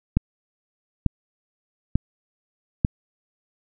click train, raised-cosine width 5 ms, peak -5 dBFS, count 4, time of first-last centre 0.17-2.849 s, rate 1.12 Hz, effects none

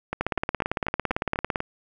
two click trains, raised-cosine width 0.5 ms, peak -12 / -9 dBFS, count 7 / 25, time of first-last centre 0.13-1.604 / 0.21-1.558 s, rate 4.07 / 17.8 Hz, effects none

